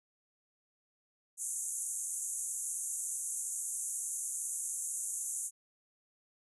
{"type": "band-pass noise", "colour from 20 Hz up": "white", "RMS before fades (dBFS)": -38, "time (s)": [1.37, 5.51], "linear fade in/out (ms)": 50, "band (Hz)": [6400, 11000], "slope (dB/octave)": 96, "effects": []}